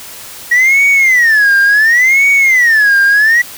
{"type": "tone with vibrato", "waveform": "sine", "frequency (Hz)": 1894, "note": "A#6", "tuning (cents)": 27, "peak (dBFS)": -3, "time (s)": [0.51, 3.42], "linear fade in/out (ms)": 10, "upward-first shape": "sine", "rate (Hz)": 0.7, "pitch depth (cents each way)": 290, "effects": ["tanh soft clip ceiling -4 dBFS", "white hiss -30 dBFS RMS until 3.57 s"]}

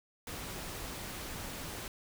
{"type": "noise", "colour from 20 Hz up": "pink", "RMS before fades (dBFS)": -42, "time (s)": [0.27, 1.88], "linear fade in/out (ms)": 2, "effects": []}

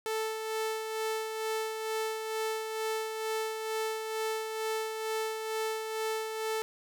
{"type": "tone with tremolo", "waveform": "sawtooth", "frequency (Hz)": 440, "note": "A4", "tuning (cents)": 0, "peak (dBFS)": -26, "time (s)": [0.06, 6.62], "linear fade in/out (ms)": 0, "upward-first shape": "sine", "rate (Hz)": 2.2, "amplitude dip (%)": 45, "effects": []}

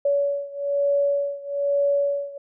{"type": "beating tone pair", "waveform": "sine", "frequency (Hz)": [566, 567.1], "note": ["C#5", "C#5"], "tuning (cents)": [36, 39], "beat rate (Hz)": 1.1, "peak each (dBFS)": [-22, -24], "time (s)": [0.05, 2.38], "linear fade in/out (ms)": 5, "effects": []}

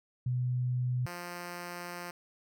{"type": "tone pair in turn", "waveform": ["sine", "5% pulse"], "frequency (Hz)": [124.9, 175.47], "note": ["B2", "F3"], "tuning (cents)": [20, 8], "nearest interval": "tritone", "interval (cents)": 588, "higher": "second", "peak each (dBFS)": -28, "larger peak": "neither", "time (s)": [[0.26, 1.06], [1.06, 2.11]], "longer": "second", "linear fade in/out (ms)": 5, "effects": []}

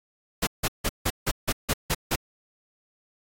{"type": "noise bursts", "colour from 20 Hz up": "pink", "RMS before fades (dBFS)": -24, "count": 9, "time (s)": [0.42, 2.159], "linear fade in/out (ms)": 10, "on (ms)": 51, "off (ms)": 160, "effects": ["AAC 64 kbps"]}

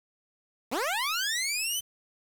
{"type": "linear sweep", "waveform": "15% pulse", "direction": "up", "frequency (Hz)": [201.9, 3100], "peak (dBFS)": -21, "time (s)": [0.71, 1.81], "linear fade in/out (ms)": 20, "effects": ["8-bit"]}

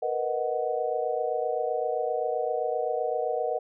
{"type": "chord", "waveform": "sine", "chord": "B major seventh", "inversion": "third", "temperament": "equal", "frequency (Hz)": [466.2, 493.9, 622.3, 740], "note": ["A#4", "B4", "D#5", "F#5"], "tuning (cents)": [0, 0, 0, 0], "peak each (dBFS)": -31, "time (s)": [0.02, 3.59], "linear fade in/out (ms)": 10, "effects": []}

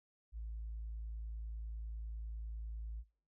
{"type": "tone", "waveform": "sine", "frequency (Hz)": 55, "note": "A1", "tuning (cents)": 0, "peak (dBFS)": -40, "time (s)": [0.32, 3.04], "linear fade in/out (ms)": 50, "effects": ["noise-tail reverb RT60 0.4 s tail -21 dB re dry", "tanh soft clip ceiling -37 dBFS"]}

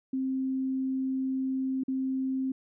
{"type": "tone with dropouts", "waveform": "sine", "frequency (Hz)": 263.5, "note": "C4", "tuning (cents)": 12, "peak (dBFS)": -27, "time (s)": [0.13, 2.52], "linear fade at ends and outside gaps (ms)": 5, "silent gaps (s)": [1.836, 1.881], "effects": []}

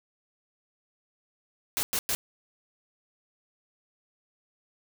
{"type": "noise bursts", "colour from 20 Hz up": "white", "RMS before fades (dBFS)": -28, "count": 3, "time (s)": [1.77, 2.15], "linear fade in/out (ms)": 0, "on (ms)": 60, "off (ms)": 100, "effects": []}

